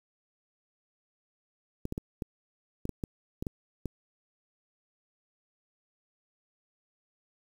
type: clicks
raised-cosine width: 3 ms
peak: -20 dBFS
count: 10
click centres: 1.854 / 1.924 / 1.979 / 2.222 / 2.854 / 2.893 / 3.038 / 3.425 / 3.468 / 3.857 s
effects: 8-bit